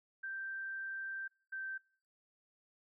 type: tone pair in turn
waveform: sine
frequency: 1568 / 1557.2 Hz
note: G6 / G6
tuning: 0 / -12 cents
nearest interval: unison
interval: 12 cents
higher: first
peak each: -39 / -39 dBFS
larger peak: neither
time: 0.23-1.28 / 1.52-1.78 s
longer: first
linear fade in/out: 10 ms
effects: noise-tail reverb RT60 0.5 s tail -25 dB re dry